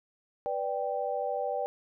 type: chord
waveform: sine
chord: G major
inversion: first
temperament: equal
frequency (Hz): 493.9 / 587.3 / 784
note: B4 / D5 / G5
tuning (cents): 0 / 0 / 0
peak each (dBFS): -34 / -33 / -33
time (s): 0.46-1.66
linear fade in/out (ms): 0
effects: none